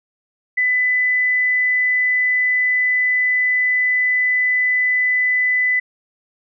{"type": "tone", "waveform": "sine", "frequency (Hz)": 2000, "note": "B6", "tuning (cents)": 21, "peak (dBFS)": -14, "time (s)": [0.57, 5.8], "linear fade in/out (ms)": 10, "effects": []}